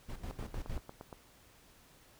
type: noise with tremolo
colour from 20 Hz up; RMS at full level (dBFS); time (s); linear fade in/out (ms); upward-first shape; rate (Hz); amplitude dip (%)
brown; -39; 0.08-0.81; 20; square; 6.5; 75
type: click train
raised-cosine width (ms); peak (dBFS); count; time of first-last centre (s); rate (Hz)
1; -31; 8; 0.31-1.128; 8.56
effects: pink hiss -62 dBFS RMS until 2.19 s